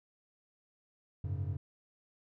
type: chord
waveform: triangle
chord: F# suspended second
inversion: none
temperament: just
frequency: 92.5 / 104.06 / 138.75 Hz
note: F#2 / G#2 / C#3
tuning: 0 / +4 / +2 cents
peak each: -34 / -37 / -38 dBFS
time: 1.24-1.57 s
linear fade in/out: 5 ms
effects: none